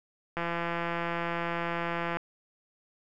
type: click train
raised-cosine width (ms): 0.5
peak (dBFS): -17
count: 307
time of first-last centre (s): 0.37-2.17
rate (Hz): 170
effects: none